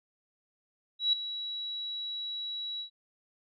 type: tone with ADSR envelope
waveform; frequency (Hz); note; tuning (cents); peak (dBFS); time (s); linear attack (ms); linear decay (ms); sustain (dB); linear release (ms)
sine; 3900; B7; -23; -21; 0.99-2.9; 140; 4; -13; 100
effects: none